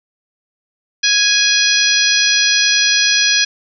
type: harmonic tone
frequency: 830.6 Hz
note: G#5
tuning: in tune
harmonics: 2 / 3 / 4 / 5 / 6 / 7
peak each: -18 / -18 / -18 / -18 / -18 / -18 dBFS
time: 1.03-3.45 s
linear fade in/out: 10 ms
effects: none